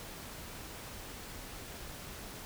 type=silence; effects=pink hiss -46 dBFS RMS until 2.45 s